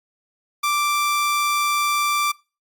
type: tone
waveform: sawtooth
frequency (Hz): 1174.7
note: D6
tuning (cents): 0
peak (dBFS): -15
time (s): 0.63-2.32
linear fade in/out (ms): 10
effects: noise-tail reverb RT60 0.3 s tail -22 dB re dry + Opus 48 kbps